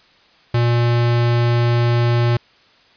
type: tone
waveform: square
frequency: 119.1 Hz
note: A#2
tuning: 38 cents sharp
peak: -14 dBFS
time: 0.54-2.37 s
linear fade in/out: 5 ms
effects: white hiss -52 dBFS RMS until 2.96 s + resampled to 11025 Hz